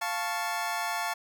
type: chord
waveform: 25% pulse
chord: F augmented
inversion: none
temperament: equal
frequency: 698.5 / 880 / 1108.7 Hz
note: F5 / A5 / C#6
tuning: 0 / 0 / 0 cents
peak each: -30 / -29 / -32 dBFS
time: 0.01-1.14 s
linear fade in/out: 10 ms
effects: none